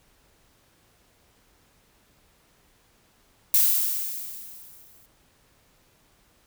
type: noise with exponential decay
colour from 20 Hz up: violet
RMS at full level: -17 dBFS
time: 3.54-5.06 s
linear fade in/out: 2 ms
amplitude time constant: 330 ms
effects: pink hiss -62 dBFS RMS until 6.46 s